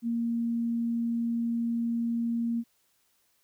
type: tone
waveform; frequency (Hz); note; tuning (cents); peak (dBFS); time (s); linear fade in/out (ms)
sine; 233.1; A#3; 0; -26; 0.02-2.64; 50
effects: white hiss -70 dBFS RMS until 3.43 s